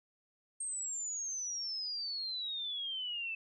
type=exponential sweep; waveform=sine; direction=down; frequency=8540 to 2622 Hz; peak=-36 dBFS; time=0.6-3.35 s; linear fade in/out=5 ms; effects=none